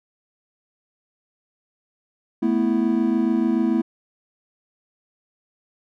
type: chord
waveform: triangle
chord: A suspended second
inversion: none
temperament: equal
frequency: 220 / 246.9 / 329.6 Hz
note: A3 / B3 / E4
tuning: 0 / 0 / 0 cents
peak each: -20 dBFS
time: 2.42-3.82 s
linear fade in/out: 10 ms
effects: none